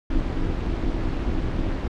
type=noise with amplitude modulation; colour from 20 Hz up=brown; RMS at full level=-21 dBFS; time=0.1-1.88 s; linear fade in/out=5 ms; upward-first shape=sine; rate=295 Hz; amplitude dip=70%; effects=low-pass 4000 Hz 12 dB/octave